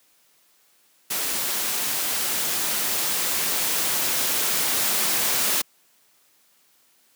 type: noise with level ramp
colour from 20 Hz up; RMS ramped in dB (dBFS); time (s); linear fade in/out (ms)
white; -26 to -22; 1.1-5.62; 10
effects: white hiss -61 dBFS RMS until 7.15 s + high-pass 150 Hz 12 dB/octave